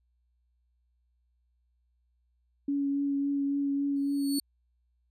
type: tone with vibrato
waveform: sine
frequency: 280.8 Hz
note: C#4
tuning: 22 cents sharp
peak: -26 dBFS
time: 2.68-4.39 s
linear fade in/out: 5 ms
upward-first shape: triangle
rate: 3.6 Hz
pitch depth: 15 cents each way
type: tone with exponential growth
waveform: 20% pulse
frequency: 4435 Hz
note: C#8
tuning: in tune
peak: -24 dBFS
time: 3.96-4.4 s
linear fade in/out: 2 ms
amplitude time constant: 95 ms
effects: added 60 Hz sine -69 dBFS peak until 5.1 s + resampled to 32000 Hz